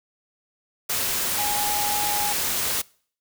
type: tone in noise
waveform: sine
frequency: 828 Hz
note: G#5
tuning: 5 cents flat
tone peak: -26 dBFS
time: 1.38-2.33 s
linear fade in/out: 10 ms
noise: white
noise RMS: -25 dBFS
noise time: 0.89-2.82 s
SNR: -4 dB
effects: noise-tail reverb RT60 0.5 s tail -24 dB re dry